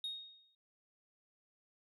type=tone with exponential decay; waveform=sine; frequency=3729 Hz; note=A#7; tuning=in tune; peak=-34 dBFS; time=0.04-0.55 s; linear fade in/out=2 ms; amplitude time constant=110 ms; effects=tanh soft clip ceiling -36 dBFS